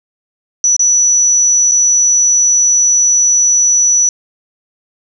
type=tone with dropouts; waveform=sine; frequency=5920 Hz; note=F#8; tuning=in tune; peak=-7 dBFS; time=0.64-4.09 s; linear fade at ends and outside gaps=1 ms; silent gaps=0.765-0.794 / 1.713-1.718 s; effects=none